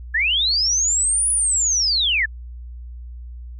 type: linear two-way sweep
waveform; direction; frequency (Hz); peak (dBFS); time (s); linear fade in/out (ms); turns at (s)
sine; up then down; 1661.2 to 9956 to 1661.2; -16; 0.14-2.26; 10; 1.3
effects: added 60 Hz sine -32 dBFS peak until 3.59 s